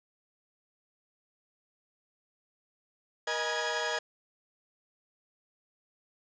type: tone cluster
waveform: sawtooth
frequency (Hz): 474.5 / 623 / 827 / 966 / 1665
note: A#4 / D#5 / G#5 / B5 / G#6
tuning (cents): +31 / +2 / -8 / -39 / +4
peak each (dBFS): -33 / -32 / -36 / -35 / -30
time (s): 3.27-3.99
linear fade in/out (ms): 5
effects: resampled to 16000 Hz + 10-bit